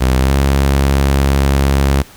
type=tone with pitch glide; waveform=sawtooth; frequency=64.5 to 68.73 Hz; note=C2 to C#2; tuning=-24 to -14 cents; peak=-6 dBFS; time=0-2.03 s; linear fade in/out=20 ms; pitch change=+110 cents; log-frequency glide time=0.17-0.34 s; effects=pink hiss -40 dBFS RMS until 2.16 s